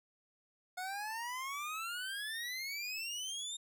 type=exponential sweep; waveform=25% pulse; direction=up; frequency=721 to 3691 Hz; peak=-35 dBFS; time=0.77-3.57 s; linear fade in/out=10 ms; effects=none